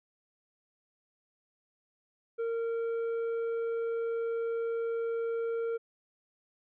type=tone with tanh clipping; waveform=sine; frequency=460.2 Hz; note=A#4; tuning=22 cents flat; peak=-31 dBFS; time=2.38-5.78 s; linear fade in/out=20 ms; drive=6 dB; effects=none